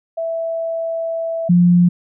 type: tone pair in turn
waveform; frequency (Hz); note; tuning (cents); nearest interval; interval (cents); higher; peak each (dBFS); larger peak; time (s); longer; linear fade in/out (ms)
sine; 659.3 / 175.94; E5 / F3; 0 / +13; octave + major seventh; 2287; first; -19 / -8; second; 0.17-1.49 / 1.49-1.89; first; 10
effects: none